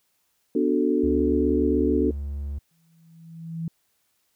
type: chord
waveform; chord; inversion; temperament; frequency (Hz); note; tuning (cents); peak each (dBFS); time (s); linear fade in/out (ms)
sine; B minor seventh; none; equal; 246.9 / 293.7 / 370 / 440; B3 / D4 / F#4 / A4; 0 / 0 / 0 / 0; -25 / -23 / -25 / -26; 0.55-2.11; 5
type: tone with pitch glide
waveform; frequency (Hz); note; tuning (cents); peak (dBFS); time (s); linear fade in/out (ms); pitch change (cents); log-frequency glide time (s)
triangle; 71.6 to 71.15; D2 to C#2; -43 to +46; -26; 1.03-2.59; 10; -11; 1.69-2.15
type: tone with exponential growth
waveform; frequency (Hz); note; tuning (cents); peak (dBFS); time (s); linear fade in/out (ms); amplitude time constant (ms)
sine; 164.3; E3; -5; -25; 2.71-3.68; 2; 210
effects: white hiss -70 dBFS RMS until 4.35 s